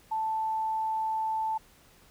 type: tone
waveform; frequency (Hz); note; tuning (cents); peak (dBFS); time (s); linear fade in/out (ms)
sine; 880; A5; 0; -27; 0.11-1.58; 10
effects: pink hiss -59 dBFS RMS until 2.1 s